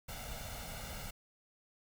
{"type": "noise with comb filter", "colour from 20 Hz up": "pink", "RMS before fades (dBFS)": -44, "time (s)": [0.08, 1.11], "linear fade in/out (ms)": 10, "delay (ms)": 1.4, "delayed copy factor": 0.7, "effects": []}